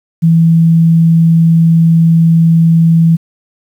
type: tone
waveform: sine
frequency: 164.81 Hz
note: E3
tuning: in tune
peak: -4 dBFS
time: 0.22-3.17 s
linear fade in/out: 20 ms
effects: 7-bit